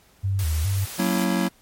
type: tone with vibrato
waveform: sine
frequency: 87.31 Hz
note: F2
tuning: in tune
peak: -20 dBFS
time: 0.23-0.86 s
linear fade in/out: 20 ms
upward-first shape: square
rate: 2.4 Hz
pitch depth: 190 cents each way
type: noise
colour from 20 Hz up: white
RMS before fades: -35 dBFS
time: 0.39-1.24 s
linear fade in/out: 0 ms
type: chord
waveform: square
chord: F# dominant seventh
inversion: none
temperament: just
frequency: 185 / 231.2 / 277.5 / 333 Hz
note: F#3 / A#3 / C#4 / E4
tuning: 0 / -14 / +2 / +18 cents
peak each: -24 / -27 / -30 / -28 dBFS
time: 0.98-1.49 s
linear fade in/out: 20 ms
effects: pink hiss -57 dBFS RMS until 1.61 s + MP3 64 kbps